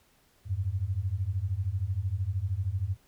sine beating tone pair, 88.3 / 101.3 Hz, F2 / G#2, +20 / -43 cents, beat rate 13 Hz, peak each -31 / -30 dBFS, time 0.45-2.97 s, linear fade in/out 50 ms, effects pink hiss -65 dBFS RMS until 3.07 s

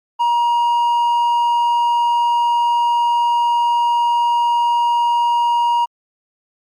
sine tone with hard clipping, 949 Hz, A#5, 31 cents sharp, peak -14 dBFS, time 0.19-5.86 s, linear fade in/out 20 ms, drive 3 dB, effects Opus 48 kbps

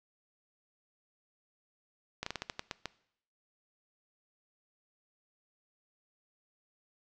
slowing click train, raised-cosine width 0.2 ms, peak -18 dBFS, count 9, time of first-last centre 2.23-2.857 s, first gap 34 ms, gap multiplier 1.23, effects noise-tail reverb RT60 0.7 s tail -20 dB re dry + low-pass 7000 Hz 12 dB/octave

